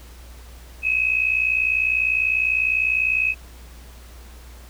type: tone pair together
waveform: sine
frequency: 2522 / 2582 Hz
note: D#7 / E7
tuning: +23 / -37 cents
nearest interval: unison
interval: 40 cents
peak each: -21 / -20 dBFS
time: 0.82-3.35 s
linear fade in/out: 50 ms
effects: added 60 Hz sine -40 dBFS peak until 4.69 s + pink hiss -48 dBFS RMS until 4.69 s